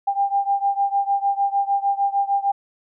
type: beating tone pair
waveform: sine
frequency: 795 / 801.6 Hz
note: G5 / G5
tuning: +24 / +38 cents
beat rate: 6.6 Hz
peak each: -20 / -22 dBFS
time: 0.07-2.52 s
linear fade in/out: 10 ms
effects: none